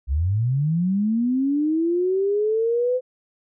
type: linear sweep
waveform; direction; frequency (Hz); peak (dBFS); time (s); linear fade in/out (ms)
sine; up; 61.2 to 512; -18; 0.07-3.01; 50
effects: none